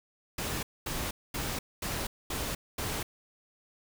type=noise bursts; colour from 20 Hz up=pink; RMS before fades=-34 dBFS; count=6; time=0.38-3.03 s; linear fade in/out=5 ms; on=250 ms; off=230 ms; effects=none